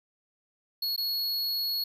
square tone with dropouts, 4342 Hz, C#8, 37 cents flat, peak -28 dBFS, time 0.82-1.84 s, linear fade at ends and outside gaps 5 ms, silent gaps 0.963-0.977 s, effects 11-bit

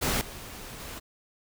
pink noise with level steps, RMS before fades -27 / -42 / -40 dBFS, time 0.01-1 s, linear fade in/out 20 ms, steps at 0.21 / 0.8 s, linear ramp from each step 2 ms, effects none

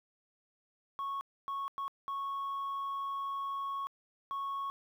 sine tone bursts at uneven times, 1104 Hz, C#6, 7 cents flat, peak -32 dBFS, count 5, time 0.99-1.21 / 1.48-1.68 / 1.78-1.88 / 2.08-3.87 / 4.31-4.7 s, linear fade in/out 0 ms, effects tanh soft clip ceiling -33 dBFS + 11-bit

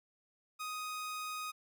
sawtooth tone, 1249 Hz, D#6, 6 cents sharp, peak -35 dBFS, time 0.59-1.52 s, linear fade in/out 20 ms, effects none

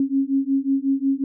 sine beating tone pair, 269.6 / 275.1 Hz, C#4 / C#4, -48 / -13 cents, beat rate 5.5 Hz, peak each -21 dBFS, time 0-1.24 s, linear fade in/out 2 ms, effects none

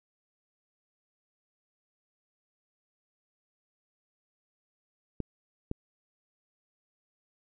clicks, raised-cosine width 3 ms, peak -19 dBFS, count 2, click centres 5.203 / 5.714 s, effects none

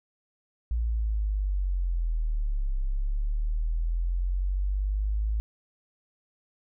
sine linear two-way sweep, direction down then up, 58.27 to 32.7 to 54 Hz, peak -24 dBFS, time 0.71-5.4 s, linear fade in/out 0 ms, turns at 2.77 s, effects none

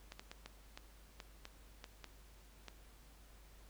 clicks, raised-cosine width 0.2 ms, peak -30 dBFS, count 10, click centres 0.121 / 0.195 / 0.315 / 0.46 / 0.775 / 1.202 / 1.454 / 1.842 / 2.043 / 2.683 s, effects added 50 Hz sine -59 dBFS peak until 3.69 s + pink hiss -65 dBFS RMS until 3.69 s

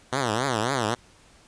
5% pulse tone with vibrato, 121.5 Hz, B2, 28 cents flat, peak -12 dBFS, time 0.12-0.95 s, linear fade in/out 10 ms, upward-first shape triangle, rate 3.7 Hz, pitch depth 290 cents each way, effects pink hiss -55 dBFS RMS until 1.47 s + resampled to 22050 Hz

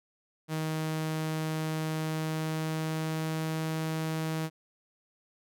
sawtooth tone with pitch glide, 157.5 to 159.15 Hz, D#3 to D#3, +21 to +39 cents, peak -26 dBFS, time 0.48-4.5 s, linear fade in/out 50 ms, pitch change +18 cents, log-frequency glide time 2.03-3.66 s, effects none

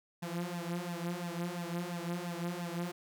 sawtooth tone with flanger, 173.3 Hz, F3, 13 cents flat, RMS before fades -38 dBFS, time 0.22-2.92 s, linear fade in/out 10 ms, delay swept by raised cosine 1.1 to 5.7 ms, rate 2.9 Hz, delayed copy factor +0.85, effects none

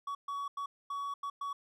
triangle tone bursts at uneven times, 1127 Hz, C#6, 28 cents sharp, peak -33 dBFS, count 6, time 0.07-0.15 / 0.28-0.48 / 0.57-0.66 / 0.9-1.14 / 1.23-1.3 / 1.41-1.53 s, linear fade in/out 5 ms, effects none

